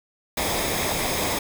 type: noise with comb filter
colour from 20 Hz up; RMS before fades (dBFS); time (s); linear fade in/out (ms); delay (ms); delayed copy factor
pink; -25; 0.37-1.39; 5; 0.69; -0.5
effects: none